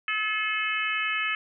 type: harmonic tone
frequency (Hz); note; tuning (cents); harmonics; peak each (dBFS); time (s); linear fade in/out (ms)
430.5; A4; -38; 3 / 4 / 5 / 6 / 7; -32 / -31 / -31 / -30 / -35; 0.08-1.35; 2
effects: none